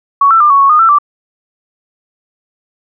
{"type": "tone with pitch steps", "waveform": "sine", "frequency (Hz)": [1119, 1334, 1196, 1113, 1106, 1227, 1335, 1170], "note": ["C#6", "E6", "D6", "C#6", "C#6", "D#6", "E6", "D6"], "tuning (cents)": [16, 20, 31, 7, -4, -25, 22, -7], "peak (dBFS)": -4, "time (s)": [0.21, 0.986], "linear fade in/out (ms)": 5, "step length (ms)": 97, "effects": []}